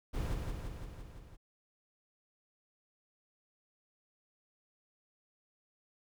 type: noise with echo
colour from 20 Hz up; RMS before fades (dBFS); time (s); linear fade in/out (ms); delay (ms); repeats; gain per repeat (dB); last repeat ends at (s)
brown; -35; 0.13-0.35; 20; 170; 6; -3; 1.37
effects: none